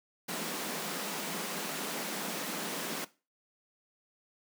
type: high-pass noise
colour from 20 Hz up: pink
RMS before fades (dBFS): -37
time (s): 0.28-3.05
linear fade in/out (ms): 10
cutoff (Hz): 160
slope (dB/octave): 96
effects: noise-tail reverb RT60 0.3 s tail -18 dB re dry